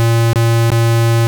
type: tone with dropouts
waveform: square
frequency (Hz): 115.5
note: A#2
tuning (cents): -16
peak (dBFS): -10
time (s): 0-1.27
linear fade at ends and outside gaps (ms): 0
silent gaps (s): 0.332-0.358 / 0.703-0.718
effects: none